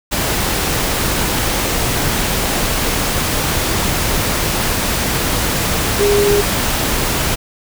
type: tone in noise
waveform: sine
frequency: 408.3 Hz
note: G#4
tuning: 29 cents flat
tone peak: -11 dBFS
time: 5.99-6.42 s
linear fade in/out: 20 ms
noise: pink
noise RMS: -17 dBFS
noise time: 0.11-7.36 s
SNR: +3 dB
effects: none